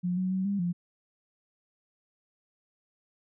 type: tone with pitch steps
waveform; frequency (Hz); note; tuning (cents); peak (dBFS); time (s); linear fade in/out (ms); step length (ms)
sine; 178.4 / 185.4 / 188.4 / 200 / 174.9; F3 / F#3 / F#3 / G3 / F3; +37 / +4 / +32 / +35 / +3; -26; 0.03-0.73; 20; 140
effects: none